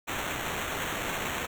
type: noise with sample-and-hold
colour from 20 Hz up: white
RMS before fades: -33 dBFS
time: 0.07-1.47 s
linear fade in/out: 20 ms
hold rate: 4900 Hz
effects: none